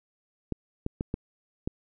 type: clicks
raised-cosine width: 3 ms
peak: -16 dBFS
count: 5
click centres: 0.523 / 0.864 / 1.009 / 1.141 / 1.675 s
effects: none